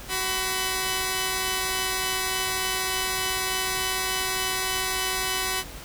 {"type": "tone pair together", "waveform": "5% pulse", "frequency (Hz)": [375.7, 1003], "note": ["F#4", "B5"], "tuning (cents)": [26, 26], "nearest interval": "octave + perfect fourth", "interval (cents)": 1700, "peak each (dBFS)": -16, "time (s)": [0.08, 5.64], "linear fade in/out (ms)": 50, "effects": ["added 50 Hz sine -45 dBFS peak until 5.84 s", "pink hiss -41 dBFS RMS until 5.84 s"]}